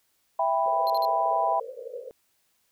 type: chord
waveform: sine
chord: E minor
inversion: none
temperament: just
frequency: 659.3 / 791.1 / 988.9 Hz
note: E5 / G5 / B5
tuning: 0 / +16 / +2 cents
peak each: -26 dBFS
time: 0.39-1.6 s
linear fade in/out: 5 ms
type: band-pass noise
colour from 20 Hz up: pink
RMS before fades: -39 dBFS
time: 0.66-2.11 s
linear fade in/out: 0 ms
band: 460 to 540 Hz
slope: 96 dB/octave
type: tone bursts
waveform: square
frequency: 4186 Hz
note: C8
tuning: in tune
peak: -34 dBFS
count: 3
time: 0.87-1.05 s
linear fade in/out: 0 ms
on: 28 ms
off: 48 ms
effects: white hiss -70 dBFS RMS until 2.71 s

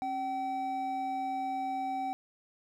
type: tone pair together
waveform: triangle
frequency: 271.6 / 766 Hz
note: C#4 / G5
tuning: -35 / -40 cents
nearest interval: octave + tritone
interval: 1795 cents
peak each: -38 / -30 dBFS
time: 0.02-2.13 s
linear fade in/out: 0 ms
effects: none

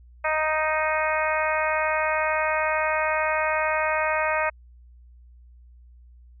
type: harmonic tone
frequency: 311.1 Hz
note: D#4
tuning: in tune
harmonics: 2 / 3 / 4 / 5 / 6 / 7 / 8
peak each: -26 / -28 / -29 / -30 / -31 / -31 / -32 dBFS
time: 0.24-4.5 s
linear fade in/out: 10 ms
effects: added 60 Hz sine -47 dBFS peak until 6.4 s

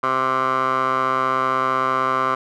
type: tone with band-pass filter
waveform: 15% pulse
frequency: 130.81 Hz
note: C3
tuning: in tune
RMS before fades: -20 dBFS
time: 0.03-2.35 s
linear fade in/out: 5 ms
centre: 1100 Hz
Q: 4.4
effects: none

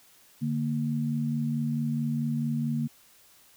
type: tone pair together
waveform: sine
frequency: 146.83 / 231.4 Hz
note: D3 / A#3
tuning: 0 / -13 cents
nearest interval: minor sixth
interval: 787 cents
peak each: -29 / -28 dBFS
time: 0.41-2.88 s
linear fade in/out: 20 ms
effects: white hiss -58 dBFS RMS until 3.56 s

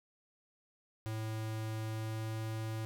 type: tone with pitch glide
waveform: square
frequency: 110 to 110.64 Hz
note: A2 to A2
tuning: 0 to +10 cents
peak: -37 dBFS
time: 1.06-2.85 s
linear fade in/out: 0 ms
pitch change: +10 cents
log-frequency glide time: 1.84-2.38 s
effects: none

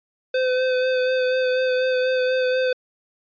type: tone with vibrato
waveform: square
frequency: 511 Hz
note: C5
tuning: 41 cents flat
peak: -19 dBFS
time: 0.34-2.73 s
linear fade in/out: 5 ms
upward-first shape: sine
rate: 4.1 Hz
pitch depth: 19 cents each way
effects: resampled to 11025 Hz

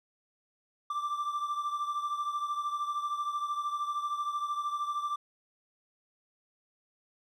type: beating tone pair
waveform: triangle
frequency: 1174.7 / 1187.7 Hz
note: D6 / D6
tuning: 0 / +19 cents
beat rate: 13 Hz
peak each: -30 / -36 dBFS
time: 0.9-5.16 s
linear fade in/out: 5 ms
effects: none

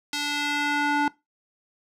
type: tone with band-pass filter sweep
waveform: square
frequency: 291.3 Hz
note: D4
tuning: 14 cents flat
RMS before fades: -25 dBFS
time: 0.13-1.08 s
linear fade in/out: 2 ms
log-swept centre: 4400 to 1000 Hz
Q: 1
effects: noise-tail reverb RT60 0.2 s tail -20 dB re dry

